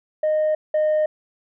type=tone pair in turn; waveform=sine; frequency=617 / 614.6 Hz; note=D#5 / D#5; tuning=-15 / -21 cents; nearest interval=unison; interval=6 cents; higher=first; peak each=-15 / -14 dBFS; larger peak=second; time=0.23-0.55 / 0.74-1.06 s; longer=neither; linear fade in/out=5 ms; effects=tanh soft clip ceiling -15 dBFS